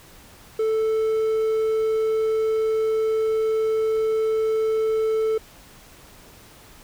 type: tone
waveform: triangle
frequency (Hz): 440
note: A4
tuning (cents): 0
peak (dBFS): -17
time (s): 0.59-5.38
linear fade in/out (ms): 5
effects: pink hiss -48 dBFS RMS until 6.83 s